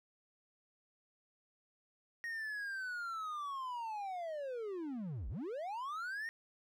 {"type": "linear two-way sweep", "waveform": "triangle", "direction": "down then up", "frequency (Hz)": [1875, 45.03, 1875], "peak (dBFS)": -37, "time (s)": [2.24, 6.29], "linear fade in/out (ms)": 0, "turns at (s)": 5.29, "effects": []}